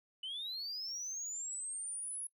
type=linear sweep; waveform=sine; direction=up; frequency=2960 to 10548 Hz; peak=-37 dBFS; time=0.23-2.27 s; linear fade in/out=5 ms; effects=noise-tail reverb RT60 0.1 s tail -23 dB re dry + tanh soft clip ceiling -37 dBFS